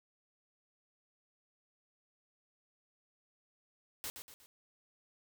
white noise with echo, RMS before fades -41 dBFS, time 4.04-4.1 s, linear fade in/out 0 ms, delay 120 ms, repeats 3, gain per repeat -7 dB, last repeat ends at 4.46 s, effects none

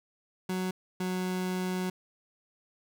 30% pulse tone pair in turn, 185 / 183.93 Hz, F#3 / F#3, 0 / -10 cents, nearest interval unison, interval 10 cents, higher first, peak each -27 / -27 dBFS, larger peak neither, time 0.49-0.71 / 1-1.9 s, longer second, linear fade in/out 5 ms, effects none

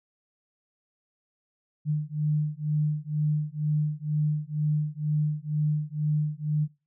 sine beating tone pair, 150 / 152.1 Hz, D3 / D#3, +37 / -39 cents, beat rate 2.1 Hz, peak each -27 dBFS, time 1.85-6.68 s, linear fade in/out 50 ms, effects noise-tail reverb RT60 0.3 s tail -22 dB re dry

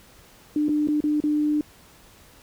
sine tone with dropouts, 299.3 Hz, D4, 33 cents sharp, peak -19 dBFS, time 0.56-1.61 s, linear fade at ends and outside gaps 2 ms, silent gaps 0.684-0.691 / 0.874-0.885 / 1.005-1.039 / 1.203-1.238 s, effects pink hiss -52 dBFS RMS until 2.42 s

